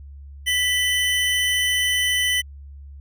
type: tone pair together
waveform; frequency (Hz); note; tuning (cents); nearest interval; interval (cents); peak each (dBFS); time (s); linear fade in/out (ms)
square; 1975.5 / 3033; B6 / F#7; 0 / +42; perfect fifth; 742; -22; 0.46-2.42; 20
effects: added 70 Hz sine -37 dBFS peak until 3 s